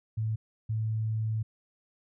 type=tone bursts at uneven times; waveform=sine; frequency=110 Hz; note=A2; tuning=in tune; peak=-27 dBFS; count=2; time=0.17-0.36 / 0.69-1.43 s; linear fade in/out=10 ms; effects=none